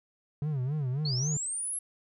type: tone with vibrato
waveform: triangle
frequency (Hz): 139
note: C#3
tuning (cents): +5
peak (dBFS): -26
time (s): 0.42-1.37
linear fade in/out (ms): 2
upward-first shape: sine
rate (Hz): 3.7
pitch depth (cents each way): 190
type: linear sweep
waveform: sine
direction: up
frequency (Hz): 4200 to 11175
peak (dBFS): -31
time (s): 1.05-1.79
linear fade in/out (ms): 5
effects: none